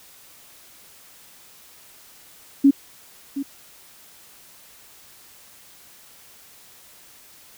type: tone with echo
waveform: sine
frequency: 277.2 Hz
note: C#4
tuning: in tune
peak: -9 dBFS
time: 2.64-2.71 s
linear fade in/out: 10 ms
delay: 720 ms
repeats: 1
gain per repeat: -14 dB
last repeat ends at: 3.43 s
effects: white hiss -49 dBFS RMS until 7.57 s